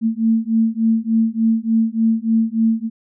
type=beating tone pair; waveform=sine; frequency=223.1 / 226.5 Hz; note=A3 / A#3; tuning=+24 / -50 cents; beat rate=3.4 Hz; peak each=-17 dBFS; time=0.01-2.9 s; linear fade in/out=50 ms; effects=none